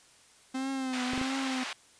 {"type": "tone with vibrato", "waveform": "45% pulse", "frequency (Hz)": 260, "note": "C4", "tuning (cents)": -11, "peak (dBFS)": -31, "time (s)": [0.54, 1.64], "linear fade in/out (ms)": 10, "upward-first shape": "triangle", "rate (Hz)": 1.5, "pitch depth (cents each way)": 72}
{"type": "band-pass noise", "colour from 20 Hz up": "white", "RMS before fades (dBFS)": -38, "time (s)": [0.93, 1.73], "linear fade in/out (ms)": 2, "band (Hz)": [790, 3200], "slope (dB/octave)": 12}
{"type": "clicks", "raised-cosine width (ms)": 2, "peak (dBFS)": -23, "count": 3, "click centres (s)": [1.134, 1.178, 1.214]}
{"effects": ["white hiss -59 dBFS RMS until 1.99 s", "resampled to 22050 Hz"]}